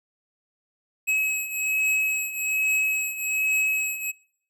square beating tone pair, 2561 / 2562.2 Hz, D#7 / E7, +49 / -50 cents, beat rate 1.2 Hz, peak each -29 / -25 dBFS, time 1.07-4.12 s, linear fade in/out 20 ms, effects noise-tail reverb RT60 0.6 s tail -24 dB re dry

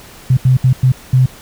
sine tone bursts at uneven times, 128.8 Hz, C3, 27 cents flat, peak -6 dBFS, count 5, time 0.3-0.37 / 0.45-0.57 / 0.64-0.73 / 0.83-0.92 / 1.13-1.26 s, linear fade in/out 5 ms, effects pink hiss -38 dBFS RMS until 1.41 s

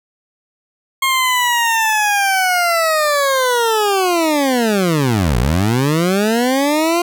20% pulse linear two-way sweep, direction down then up, 1077 to 55.5 to 351.8 Hz, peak -8 dBFS, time 1.02-7.02 s, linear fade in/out 5 ms, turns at 5.38 s, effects none

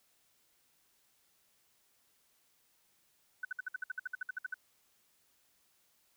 sine tone bursts, 1506 Hz, F#6, 30 cents sharp, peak -34 dBFS, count 15, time 3.43-4.542 s, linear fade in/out 5 ms, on 20 ms, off 58 ms, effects white hiss -72 dBFS RMS until 6.16 s

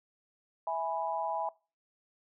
sine chord, E major, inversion none, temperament equal with one note detuned, 655.5 / 830.6 / 987.8 Hz, E5 / G#5 / B5, -10 / 0 / 0 cents, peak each -35 / -34 / -36 dBFS, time 0.67-1.49 s, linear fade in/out 2 ms, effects noise-tail reverb RT60 0.3 s tail -21 dB re dry

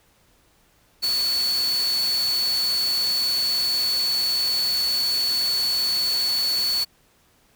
sine tone in noise, 4435 Hz, C#8, in tune, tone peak -20 dBFS, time 1.02-6.85 s, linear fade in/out 20 ms, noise white, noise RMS -32 dBFS, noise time 1.02-6.85 s, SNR +9 dB, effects pink hiss -60 dBFS RMS until 7.55 s

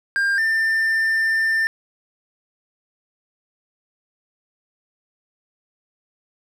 triangle tone pair in turn, 1600 / 1791.5 Hz, G6 / A6, +35 / +31 cents, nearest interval major second, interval 196 cents, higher second, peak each -15 dBFS, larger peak neither, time 0.16-0.38 / 0.38-1.67 s, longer second, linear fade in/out 0 ms, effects none

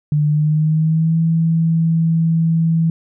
sine tone with pitch glide, 149.3 to 163.76 Hz, D3 to E3, +29 to -11 cents, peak -12 dBFS, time 0.12-2.9 s, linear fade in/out 2 ms, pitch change +160 cents, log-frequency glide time 0.26-1.18 s, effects none

